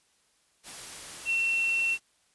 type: tone in noise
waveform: sine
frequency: 2710 Hz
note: E7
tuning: 47 cents sharp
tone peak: -24 dBFS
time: 1.25-1.98 s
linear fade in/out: 50 ms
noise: white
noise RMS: -42 dBFS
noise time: 0.63-2 s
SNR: +15 dB
effects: white hiss -68 dBFS RMS until 2.34 s + resampled to 24000 Hz